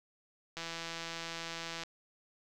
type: click train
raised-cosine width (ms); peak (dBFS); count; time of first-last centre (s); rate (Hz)
0.2; -23; 211; 0.57-1.835; 166
effects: none